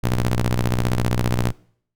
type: ring-modulated tone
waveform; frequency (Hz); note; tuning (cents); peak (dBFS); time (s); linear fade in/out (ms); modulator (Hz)
sawtooth; 61.4; B1; -9; -11; 0.03-1.52; 10; 53.9
effects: noise-tail reverb RT60 0.6 s tail -23 dB re dry